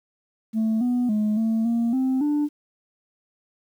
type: tone with pitch steps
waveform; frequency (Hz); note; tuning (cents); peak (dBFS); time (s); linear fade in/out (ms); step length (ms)
sine; 220.9 / 245.9 / 212.3 / 223.6 / 233 / 261.1 / 294.9; A3 / B3 / G#3 / A3 / A#3 / C4 / D4; +7 / -7 / +38 / +28 / -1 / -3 / +7; -17; 0.53-2.49; 50; 280
effects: tanh soft clip ceiling -18 dBFS + 9-bit